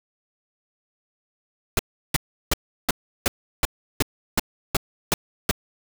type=noise bursts; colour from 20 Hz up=pink; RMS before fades=-19 dBFS; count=11; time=1.77-5.512 s; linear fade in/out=2 ms; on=22 ms; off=350 ms; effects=none